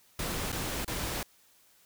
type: noise with dropouts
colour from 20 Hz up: pink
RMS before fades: -34 dBFS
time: 0.19-1.23 s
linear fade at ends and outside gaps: 2 ms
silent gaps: 0.519-0.526 / 0.847-0.878 s
effects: white hiss -63 dBFS RMS until 1.85 s